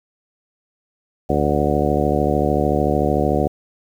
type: harmonic tone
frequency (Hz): 73.42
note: D2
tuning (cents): 0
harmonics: 1 / 2 / 3 / 4 / 5 / 6 / 7 / 8 / 10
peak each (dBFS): -24 / -24 / -24 / -24 / -24 / -24 / -24 / -24 / -24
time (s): 1.29-3.48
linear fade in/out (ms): 10
effects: 8-bit